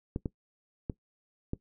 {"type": "clicks", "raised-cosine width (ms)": 3, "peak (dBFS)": -19, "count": 4, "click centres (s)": [0.161, 0.258, 0.898, 1.534], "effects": ["noise-tail reverb RT60 0.1 s tail -19 dB re dry"]}